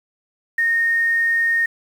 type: tone with quantisation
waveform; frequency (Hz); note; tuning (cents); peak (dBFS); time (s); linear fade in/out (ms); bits
sine; 1845; A#6; -18; -15; 0.58-1.66; 5; 7
effects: none